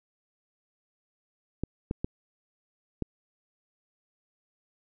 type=clicks; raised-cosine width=3 ms; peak=-16 dBFS; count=4; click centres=1.636 / 1.911 / 2.045 / 3.023 s; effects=none